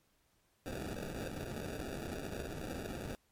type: noise with sample-and-hold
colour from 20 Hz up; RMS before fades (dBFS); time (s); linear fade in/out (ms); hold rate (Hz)
blue; -42; 0.66-3.15; 0; 1050
effects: pink hiss -74 dBFS RMS until 3.31 s + MP3 64 kbps